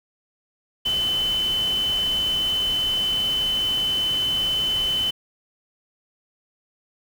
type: tone in noise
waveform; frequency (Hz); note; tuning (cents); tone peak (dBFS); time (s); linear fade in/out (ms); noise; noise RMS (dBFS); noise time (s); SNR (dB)
sine; 3035; F#7; +43; -20; 0.85-5.11; 10; pink; -35; 0.85-5.11; +12
effects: none